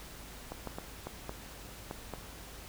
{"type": "clicks", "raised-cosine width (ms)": 1, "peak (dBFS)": -24, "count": 7, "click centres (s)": [0.52, 0.673, 0.785, 1.07, 1.294, 1.911, 2.137], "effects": ["added 52 Hz sine -52 dBFS peak until 2.68 s", "pink hiss -49 dBFS RMS until 2.68 s"]}